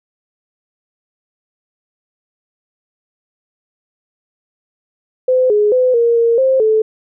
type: tone with pitch steps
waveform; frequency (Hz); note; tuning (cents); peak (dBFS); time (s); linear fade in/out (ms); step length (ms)
sine; 511 / 418.1 / 507 / 468.3 / 464.2 / 527 / 436.4; C5 / G#4 / B4 / A#4 / A#4 / C5 / A4; -41 / +12 / +45 / +8 / -7 / +12 / -14; -9; 5.28-6.82; 5; 220
effects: none